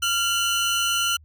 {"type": "tone pair together", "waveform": "25% pulse", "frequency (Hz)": [1387, 2985], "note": ["F6", "F#7"], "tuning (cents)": [-12, 15], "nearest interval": "octave + minor second", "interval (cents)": 1327, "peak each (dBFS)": -20, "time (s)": [0.02, 1.17], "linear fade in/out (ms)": 10, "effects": ["added 77 Hz sine -48 dBFS peak until 1.24 s"]}